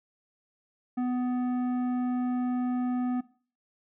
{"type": "tone with tanh clipping", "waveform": "sine", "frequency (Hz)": 249, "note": "B3", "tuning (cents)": 14, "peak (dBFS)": -28, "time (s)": [0.97, 3.21], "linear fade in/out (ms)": 10, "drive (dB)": 11, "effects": ["noise-tail reverb RT60 0.4 s tail -18 dB re dry"]}